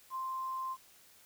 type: tone with quantisation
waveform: sine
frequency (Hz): 1046.5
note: C6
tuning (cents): 0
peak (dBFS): -35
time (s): 0.1-0.77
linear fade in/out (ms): 50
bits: 10
effects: white hiss -61 dBFS RMS until 1.25 s